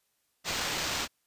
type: noise with sample-and-hold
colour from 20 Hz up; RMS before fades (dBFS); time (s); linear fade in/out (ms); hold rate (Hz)
white; -32; 0.44-1.08; 50; 11025
effects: white hiss -75 dBFS RMS until 1.26 s + resampled to 32000 Hz